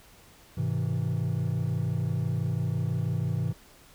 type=chord; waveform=triangle; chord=Ab augmented; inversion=none; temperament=just; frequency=103.83 / 129.78 / 162.23 Hz; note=Ab2 / C3 / E3; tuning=0 / -14 / -27 cents; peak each=-28 / -27 / -28 dBFS; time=0.57-3.53 s; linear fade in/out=10 ms; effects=tanh soft clip ceiling -17 dBFS + pink hiss -55 dBFS RMS until 3.94 s